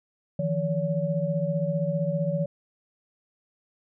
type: tone cluster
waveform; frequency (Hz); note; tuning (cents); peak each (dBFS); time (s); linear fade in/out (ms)
sine; 155.4 / 170.7 / 569; D#3 / F3 / C#5; -2 / -39 / +45; -28; 0.39-2.46; 5
effects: none